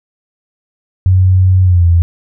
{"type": "tone with pitch glide", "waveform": "sine", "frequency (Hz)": [93, 85.28], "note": ["F#2", "F2"], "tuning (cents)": [9, -41], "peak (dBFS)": -5, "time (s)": [1.06, 2.02], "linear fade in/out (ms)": 0, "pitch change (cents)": -150, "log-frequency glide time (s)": [1.63, 1.86], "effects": []}